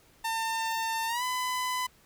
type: tone with pitch glide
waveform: sawtooth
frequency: 901 to 1005.5 Hz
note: A5 to B5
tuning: +41 to +31 cents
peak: -25 dBFS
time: 0.24-1.87 s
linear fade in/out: 10 ms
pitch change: +190 cents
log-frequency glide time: 1.07-1.23 s
effects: pink hiss -61 dBFS RMS until 2.05 s